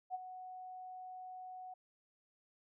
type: tone with ADSR envelope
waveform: sine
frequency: 740 Hz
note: F#5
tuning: in tune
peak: -35 dBFS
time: 0.1-1.74 s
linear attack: 45 ms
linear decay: 24 ms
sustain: -11 dB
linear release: 7 ms
effects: none